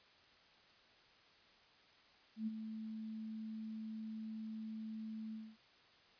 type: tone with ADSR envelope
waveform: sine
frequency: 219.5 Hz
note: A3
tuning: 4 cents flat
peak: -35 dBFS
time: 2.36-5.57 s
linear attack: 110 ms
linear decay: 25 ms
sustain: -8 dB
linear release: 240 ms
effects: white hiss -66 dBFS RMS until 6.19 s + resampled to 11025 Hz